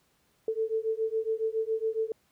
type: beating tone pair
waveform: sine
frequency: 440 / 447.2 Hz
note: A4 / A4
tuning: 0 / +28 cents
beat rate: 7.2 Hz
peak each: -30 / -30 dBFS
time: 0.48-2.12 s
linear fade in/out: 2 ms
effects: pink hiss -69 dBFS RMS until 2.31 s + high-pass 60 Hz 12 dB/octave